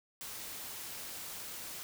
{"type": "noise", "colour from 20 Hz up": "white", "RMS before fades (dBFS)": -44, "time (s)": [0.21, 1.83], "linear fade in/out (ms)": 0, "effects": []}